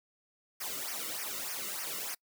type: noise with flanger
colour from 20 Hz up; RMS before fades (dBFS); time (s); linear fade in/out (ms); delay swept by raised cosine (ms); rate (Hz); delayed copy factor
white; -38; 0.6-2.15; 10; 0.25 to 1.25; 3.3; -0.9
effects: noise-tail reverb RT60 0.1 s tail -26 dB re dry